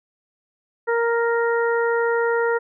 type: harmonic tone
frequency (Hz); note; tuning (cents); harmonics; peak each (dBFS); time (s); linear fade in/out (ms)
466.2; A#4; 0; 1 / 2 / 3 / 4; -19 / -26 / -26 / -29; 0.87-2.59; 20
effects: none